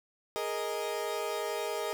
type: chord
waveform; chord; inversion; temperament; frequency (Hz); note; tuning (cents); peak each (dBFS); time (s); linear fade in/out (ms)
30% pulse; Ab suspended second; none; equal; 415.3 / 466.2 / 622.3; Ab4 / Bb4 / Eb5; 0 / 0 / 0; -34; 0.36-1.93; 0
effects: 10-bit